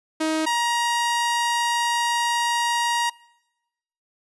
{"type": "tone pair in turn", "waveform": "sawtooth", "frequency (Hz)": [315.5, 945.4], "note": ["D#4", "A#5"], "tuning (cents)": [24, 24], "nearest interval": "octave + perfect fifth", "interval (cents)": 1900, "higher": "second", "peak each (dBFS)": [-17, -16], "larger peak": "second", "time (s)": [[0.2, 0.46], [0.46, 3.1]], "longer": "second", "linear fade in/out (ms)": 10, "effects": ["noise-tail reverb RT60 1.0 s tail -25 dB re dry", "resampled to 24000 Hz"]}